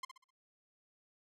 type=tone with echo; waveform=sawtooth; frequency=1046.5 Hz; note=C6; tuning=in tune; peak=-35 dBFS; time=0.03-0.05 s; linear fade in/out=5 ms; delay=64 ms; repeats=4; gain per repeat=-9 dB; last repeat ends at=0.306 s; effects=low-pass 9000 Hz 12 dB/octave